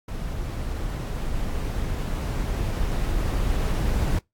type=noise with level ramp; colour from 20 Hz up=brown; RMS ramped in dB=-30 to -22 dBFS; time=0.08-4.19 s; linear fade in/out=5 ms; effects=noise-tail reverb RT60 0.2 s tail -26 dB re dry + AAC 64 kbps